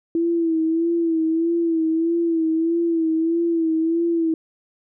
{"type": "tone with vibrato", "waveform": "sine", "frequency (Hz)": 329.6, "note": "E4", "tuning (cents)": 0, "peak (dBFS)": -17, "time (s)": [0.15, 4.34], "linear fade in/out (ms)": 2, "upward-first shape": "sine", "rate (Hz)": 1.6, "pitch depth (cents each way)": 51, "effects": []}